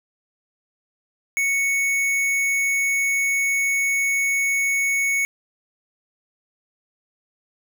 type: tone with tanh clipping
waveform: sine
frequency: 2217 Hz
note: C#7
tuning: in tune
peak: -20 dBFS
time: 1.37-5.25 s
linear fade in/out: 0 ms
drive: 18 dB
effects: none